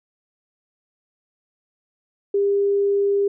sine tone, 401 Hz, G4, 39 cents sharp, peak -16 dBFS, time 2.34-3.28 s, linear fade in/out 5 ms, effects none

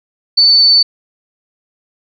sine tone, 4509 Hz, C#8, 29 cents sharp, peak -5 dBFS, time 0.37-0.83 s, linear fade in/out 10 ms, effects none

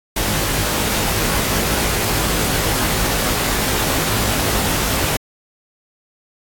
pink noise with comb filter, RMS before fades -19 dBFS, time 0.16-5.17 s, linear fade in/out 5 ms, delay 19 ms, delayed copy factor +0.85, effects AAC 64 kbps

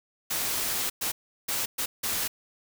white noise bursts at uneven times, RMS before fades -29 dBFS, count 5, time 0.3-0.9 / 1.01-1.12 / 1.48-1.66 / 1.78-1.86 / 2.03-2.28 s, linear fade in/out 10 ms, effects none

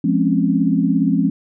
sine chord, Db major seventh, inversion first, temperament just, 173.24 / 207.9 / 259.9 / 277.2 Hz, F3 / Ab3 / C4 / Db4, -14 / +2 / -11 / 0 cents, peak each -19 dBFS, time 0.04-1.3 s, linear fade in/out 5 ms, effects none

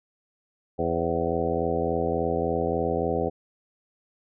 harmonic tone with a mistuned harmonic, 83.5 Hz, E2, 23 cents sharp, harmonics 1 / 2 / 3 / 4 / 5 / 6 / 7 / 8 / 9, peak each -34 / -33 / -33 / -33 / -29 / -29 / -34 / -34 / -32 dBFS, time 0.78-3.3 s, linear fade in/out 20 ms, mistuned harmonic 7, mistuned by -51 cents, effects none

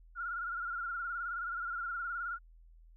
sine tone with vibrato, 1400 Hz, F6, 4 cents sharp, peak -35 dBFS, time 0.15-2.39 s, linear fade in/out 50 ms, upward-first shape sine, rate 19 Hz, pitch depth 68 cents each way, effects added 41 Hz sine -55 dBFS peak until 2.96 s

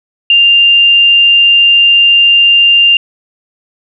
sine tone, 2794 Hz, F7, in tune, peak -3 dBFS, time 0.3-2.97 s, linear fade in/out 2 ms, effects none

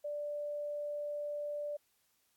sine tone, 587.3 Hz, D5, in tune, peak -36 dBFS, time 0.04-1.77 s, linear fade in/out 10 ms, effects white hiss -75 dBFS RMS until 2.36 s + AAC 64 kbps

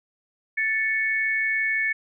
sine tone pair together, 1759.6 / 2217 Hz, A6 / C#7, 0 / 0 cents, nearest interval major third, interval 400 cents, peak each -24 / -24 dBFS, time 0.57-1.93 s, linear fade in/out 10 ms, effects none

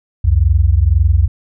sine tone pair together, 65.63 / 87.6 Hz, C2 / F2, +6 / +6 cents, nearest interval perfect fourth, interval 500 cents, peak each -11 dBFS, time 0.24-1.28 s, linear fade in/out 10 ms, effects none

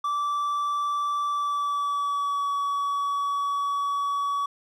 triangle tone with pitch glide, 1163 to 1133.8 Hz, D6 to C#6, -17 to +39 cents, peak -22 dBFS, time 0.04-4.46 s, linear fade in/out 5 ms, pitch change -44 cents, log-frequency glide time 1.29-2.52 s, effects none

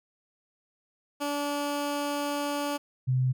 15% pulse / sine tone pair in turn, 288.7 / 128.6 Hz, D4 / C3, -30 / -30 cents, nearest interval octave + major second, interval 1400 cents, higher first, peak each -22 / -22 dBFS, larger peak neither, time 1.2-2.78 / 3.07-3.33 s, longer first, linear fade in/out 20 ms, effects none

